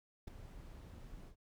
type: noise with ADSR envelope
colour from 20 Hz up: brown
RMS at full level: -40 dBFS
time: 0.27-1.36 s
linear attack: 11 ms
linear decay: 5 ms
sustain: -12 dB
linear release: 95 ms
effects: none